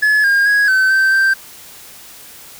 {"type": "tone with pitch steps", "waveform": "triangle", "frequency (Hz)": [1709, 1616, 1658, 1531, 1554, 1567], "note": ["G#6", "G#6", "G#6", "G6", "G6", "G6"], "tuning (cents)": [49, -48, -3, -41, -16, -1], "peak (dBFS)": -8, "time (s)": [0.02, 1.34], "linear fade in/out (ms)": 10, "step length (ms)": 220, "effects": ["white hiss -38 dBFS RMS until 2.59 s"]}